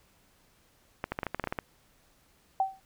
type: clicks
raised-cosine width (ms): 0.5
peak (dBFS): -16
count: 11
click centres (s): 1.041 / 1.12 / 1.189 / 1.232 / 1.267 / 1.346 / 1.397 / 1.44 / 1.473 / 1.525 / 1.588
type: tone with exponential decay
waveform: sine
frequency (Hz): 770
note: G5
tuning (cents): -31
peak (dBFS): -20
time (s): 2.6-2.8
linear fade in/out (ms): 2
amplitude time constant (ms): 43
effects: pink hiss -65 dBFS RMS until 2.85 s